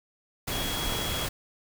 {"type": "tone in noise", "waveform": "sine", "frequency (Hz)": 3322, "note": "G#7", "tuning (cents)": 0, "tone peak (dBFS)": -34, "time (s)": [0.51, 1.26], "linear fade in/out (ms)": 10, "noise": "pink", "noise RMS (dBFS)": -31, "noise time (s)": [0.47, 1.29], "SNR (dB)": -6, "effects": []}